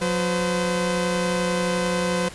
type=tone pair together; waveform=sawtooth; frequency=180.43 / 510 Hz; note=F#3 / C5; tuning=-43 / -44 cents; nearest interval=octave + tritone; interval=1799 cents; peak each=-20 dBFS; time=0.01-2.29 s; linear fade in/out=10 ms; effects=pink hiss -40 dBFS RMS until 2.34 s + resampled to 24000 Hz